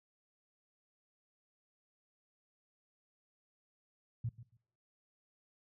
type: tone with echo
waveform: sine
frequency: 116.54 Hz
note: A#2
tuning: in tune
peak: -33 dBFS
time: 4.24-4.29 s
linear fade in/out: 5 ms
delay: 140 ms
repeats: 2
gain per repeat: -15 dB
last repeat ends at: 4.57 s
effects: noise-tail reverb RT60 0.7 s tail -24 dB re dry + high-pass 60 Hz 12 dB/octave